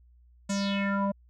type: tone with low-pass filter sweep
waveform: square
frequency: 198.7 Hz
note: G3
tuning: 24 cents sharp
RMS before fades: -28 dBFS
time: 0.49-1.12 s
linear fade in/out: 10 ms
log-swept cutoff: 7700 to 720 Hz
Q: 4.6
effects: added 60 Hz sine -55 dBFS peak until 1.29 s

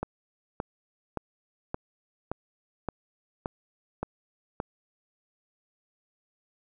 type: click train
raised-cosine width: 1 ms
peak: -16 dBFS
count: 9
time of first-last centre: 0.03-4.601 s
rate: 1.75 Hz
effects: none

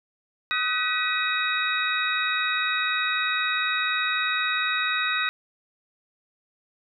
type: tone cluster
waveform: sine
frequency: 1260 / 1504 / 1936 / 2521 / 3789 Hz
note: D#6 / F#6 / B6 / D#7 / A#7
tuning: +21 / +28 / -35 / +22 / +27 cents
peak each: -29 dBFS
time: 0.51-5.29 s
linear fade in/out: 0 ms
effects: none

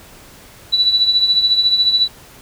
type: tone with tremolo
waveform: sine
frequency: 3951 Hz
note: B7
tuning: in tune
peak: -8 dBFS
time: 0.72-2.08 s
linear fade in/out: 20 ms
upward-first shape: triangle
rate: 14 Hz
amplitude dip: 70%
effects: pink hiss -42 dBFS RMS until 2.41 s

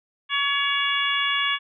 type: harmonic tone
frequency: 564 Hz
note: C#5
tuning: 30 cents sharp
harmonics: 2 / 3 / 4 / 5 / 6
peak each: -27 / -27 / -27 / -27 / -27 dBFS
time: 0.29-1.59 s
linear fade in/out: 50 ms
effects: none

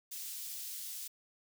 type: high-pass noise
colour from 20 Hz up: white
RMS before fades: -43 dBFS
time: 0.11-1.08 s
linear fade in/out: 10 ms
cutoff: 3900 Hz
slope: 12 dB/octave
effects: none

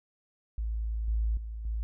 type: tone with level steps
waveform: sine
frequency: 55 Hz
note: A1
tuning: in tune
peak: -29 / -25 / -35 / -29 dBFS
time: 0.58-1.83 s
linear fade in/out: 0 ms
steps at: 1.08 / 1.37 / 1.65 s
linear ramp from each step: 2 ms
effects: none

